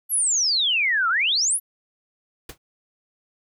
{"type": "exponential two-way sweep", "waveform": "sine", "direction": "down then up", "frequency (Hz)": [11970, 1293, 11970], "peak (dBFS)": -18, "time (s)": [0.09, 1.6], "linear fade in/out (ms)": 50, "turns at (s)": 1.09}
{"type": "noise with exponential decay", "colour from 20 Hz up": "pink", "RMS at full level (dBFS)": -31, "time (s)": [2.49, 2.58], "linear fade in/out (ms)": 5, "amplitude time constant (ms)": 18}
{"effects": []}